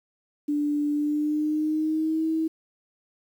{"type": "tone with pitch glide", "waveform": "sine", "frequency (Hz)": [293.7, 320.3], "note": ["D4", "E4"], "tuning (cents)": [0, -50], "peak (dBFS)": -22, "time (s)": [0.48, 2.48], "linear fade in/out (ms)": 10, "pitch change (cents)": 150, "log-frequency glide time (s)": [0.92, 2.26], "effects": ["9-bit"]}